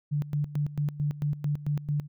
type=tone with tremolo; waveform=sine; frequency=146.83 Hz; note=D3; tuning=in tune; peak=-24 dBFS; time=0.11-2.08 s; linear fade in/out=20 ms; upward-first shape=square; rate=4.5 Hz; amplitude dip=80%; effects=none